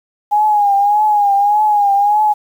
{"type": "tone with vibrato", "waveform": "sine", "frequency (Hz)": 824, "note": "G#5", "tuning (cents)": -14, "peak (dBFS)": -9, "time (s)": [0.31, 2.34], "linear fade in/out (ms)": 20, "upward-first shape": "triangle", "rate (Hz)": 1.7, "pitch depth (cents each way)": 71, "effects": ["7-bit"]}